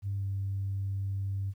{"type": "tone with pitch glide", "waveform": "sine", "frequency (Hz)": [99.3, 97.93], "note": ["G2", "G2"], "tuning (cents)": [23, -1], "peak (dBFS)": -29, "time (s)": [0.02, 1.54], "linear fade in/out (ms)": 50, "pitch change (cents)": -24, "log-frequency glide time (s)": [0.16, 0.24], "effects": ["tanh soft clip ceiling -25 dBFS", "11-bit"]}